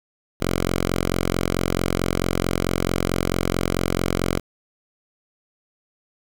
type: tone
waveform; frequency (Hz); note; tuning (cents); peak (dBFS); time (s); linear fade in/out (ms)
5% pulse; 44.54; F1; +35; -9; 0.4-4.4; 20
effects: 8-bit